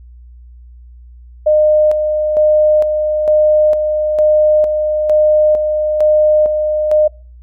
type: tone with tremolo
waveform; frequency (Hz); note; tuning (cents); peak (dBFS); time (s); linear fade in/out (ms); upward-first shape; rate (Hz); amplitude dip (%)
sine; 610; D#5; -34; -7; 1.46-7.08; 10; square; 1.1; 45
effects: noise-tail reverb RT60 0.4 s tail -26 dB re dry + added 60 Hz sine -35 dBFS peak until 7.42 s

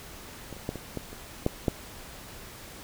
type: clicks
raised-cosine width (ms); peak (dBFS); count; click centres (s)
2; -27 / -30 / -16 / -23 / -19 / -28 / -10 / -10; 8; 0.527 / 0.566 / 0.691 / 0.757 / 0.973 / 1.13 / 1.464 / 1.682
effects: pink hiss -45 dBFS RMS until 2.83 s

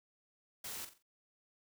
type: noise with echo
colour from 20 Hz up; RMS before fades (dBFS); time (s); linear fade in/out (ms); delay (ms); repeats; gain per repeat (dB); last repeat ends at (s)
white; -44; 0.64-0.85; 5; 44; 4; -9; 1.026
effects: none

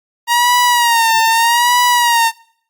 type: tone with vibrato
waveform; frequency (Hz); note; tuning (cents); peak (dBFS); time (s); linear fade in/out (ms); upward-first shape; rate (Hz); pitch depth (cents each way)
sawtooth; 939; A#5; +12; -6; 0.27-2.32; 50; sine; 0.81; 75
effects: noise-tail reverb RT60 0.6 s tail -24 dB re dry + Opus 48 kbps

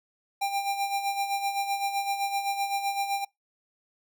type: tone with tremolo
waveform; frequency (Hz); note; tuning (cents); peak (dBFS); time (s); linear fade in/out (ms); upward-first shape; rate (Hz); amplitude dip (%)
square; 795; G5; +24; -25; 0.41-3.25; 10; sine; 7.8; 60
effects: noise-tail reverb RT60 0.2 s tail -26 dB re dry

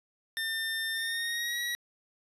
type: tone with pitch glide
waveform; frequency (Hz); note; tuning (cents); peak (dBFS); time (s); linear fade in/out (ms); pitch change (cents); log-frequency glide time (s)
25% pulse; 1800 to 1918.1; A6 to A#6; +39 to +49; -27; 0.37-1.75; 0; +110; 0.94-1.6
effects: resampled to 32000 Hz + 10-bit

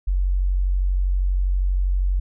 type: tone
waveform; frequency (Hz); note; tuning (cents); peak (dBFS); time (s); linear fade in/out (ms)
sine; 46.25; F#1; 0; -17; 0.07-2.2; 10
effects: none

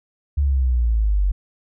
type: exponential sweep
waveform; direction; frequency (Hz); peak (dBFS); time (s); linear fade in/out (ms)
sine; down; 73.1 to 46.25; -15; 0.37-1.32; 10
effects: none

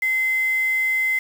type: tone with quantisation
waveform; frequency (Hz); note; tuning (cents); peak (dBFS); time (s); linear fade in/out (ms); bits
sine; 2060; C7; -28; -18; 0.02-1.19; 5; 6
effects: none

